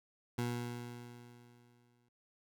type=tone with exponential decay; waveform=20% pulse; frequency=120.5 Hz; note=B2; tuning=42 cents flat; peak=-28 dBFS; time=0.38-2.09 s; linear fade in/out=5 ms; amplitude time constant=370 ms; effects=none